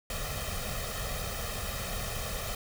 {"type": "noise with comb filter", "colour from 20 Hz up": "pink", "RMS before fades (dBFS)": -35, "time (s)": [0.1, 2.55], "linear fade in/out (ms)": 2, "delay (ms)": 1.6, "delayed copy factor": 0.8, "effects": []}